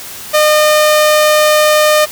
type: tone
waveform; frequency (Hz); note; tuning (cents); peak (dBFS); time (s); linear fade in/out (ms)
sawtooth; 608; D#5; -40; -3; 0.33-2.06; 20
effects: white hiss -28 dBFS RMS until 2.11 s